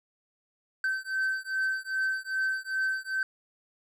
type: beating tone pair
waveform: triangle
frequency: 1542 / 1544.5 Hz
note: G6 / G6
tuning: -29 / -26 cents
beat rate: 2.5 Hz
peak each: -29 dBFS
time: 0.84-3.23 s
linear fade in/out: 2 ms
effects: none